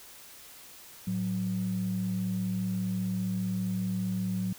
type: tone pair together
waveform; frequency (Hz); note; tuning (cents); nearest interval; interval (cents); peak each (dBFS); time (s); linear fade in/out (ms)
sine; 110 / 185; A2 / F#3; 0 / 0; major sixth; 900; -34 / -28; 1.07-4.53; 5
effects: tanh soft clip ceiling -22 dBFS + white hiss -50 dBFS RMS until 4.58 s